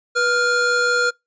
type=tone pair together; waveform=square; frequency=488.4 / 1400 Hz; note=B4 / F6; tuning=-19 / +4 cents; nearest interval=octave + tritone; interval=1823 cents; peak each=-22 / -18 dBFS; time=0.15-1.11 s; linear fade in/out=20 ms; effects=noise-tail reverb RT60 0.2 s tail -26 dB re dry + resampled to 16000 Hz